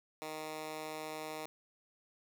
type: tone with high-pass filter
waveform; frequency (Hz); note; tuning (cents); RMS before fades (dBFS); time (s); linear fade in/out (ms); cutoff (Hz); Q
10% pulse; 155.56; D#3; 0; -43; 0.22-1.46; 0; 360; 0.66
effects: none